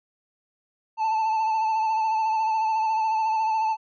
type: tone with vibrato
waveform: triangle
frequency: 880 Hz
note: A5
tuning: in tune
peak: -19 dBFS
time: 0.97-3.77 s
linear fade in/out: 50 ms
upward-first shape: sine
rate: 14 Hz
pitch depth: 32 cents each way
effects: resampled to 16000 Hz